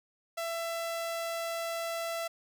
sawtooth tone, 668 Hz, E5, 23 cents sharp, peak -29 dBFS, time 0.37-2.28 s, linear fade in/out 10 ms, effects none

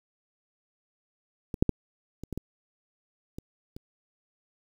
clicks, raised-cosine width 3 ms, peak -20 / -6 / -10 / -25 / -21 / -20 / -24 / -28 dBFS, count 8, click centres 1.542 / 1.625 / 1.693 / 2.236 / 2.327 / 2.376 / 3.385 / 3.765 s, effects 8-bit

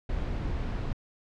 brown noise, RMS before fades -31 dBFS, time 0.09-0.93 s, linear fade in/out 5 ms, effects low-pass 4000 Hz 12 dB/octave

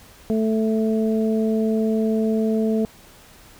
harmonic tone, 220 Hz, A3, in tune, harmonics 1 / 2 / 3, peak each -19 / -23 / -30 dBFS, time 0.3-2.85 s, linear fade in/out 0 ms, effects pink hiss -48 dBFS RMS until 3.59 s

